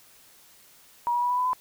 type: tone with pitch steps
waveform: sine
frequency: 956 / 966.5 / 977.2 / 988 / 998.9 / 1009.9 Hz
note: A#5 / B5 / B5 / B5 / B5 / B5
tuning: +43 / -38 / -19 / 0 / +19 / +38 cents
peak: -22 dBFS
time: 1.07-1.532 s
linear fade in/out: 0 ms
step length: 77 ms
effects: white hiss -55 dBFS RMS until 1.6 s